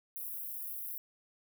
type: high-pass noise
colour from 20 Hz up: white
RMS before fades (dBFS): -41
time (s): 0.16-0.98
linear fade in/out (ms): 0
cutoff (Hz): 11000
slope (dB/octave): 48
effects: none